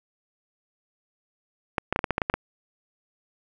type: clicks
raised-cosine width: 0.5 ms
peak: -8 dBFS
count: 10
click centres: 1.782 / 1.926 / 1.961 / 1.991 / 2.042 / 2.107 / 2.181 / 2.218 / 2.299 / 2.34 s
effects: none